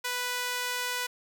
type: tone with high-pass filter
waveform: sawtooth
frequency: 493.9 Hz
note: B4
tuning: in tune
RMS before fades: -32 dBFS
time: 0.04-1.07 s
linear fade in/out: 10 ms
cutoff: 1300 Hz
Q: 0.74
effects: none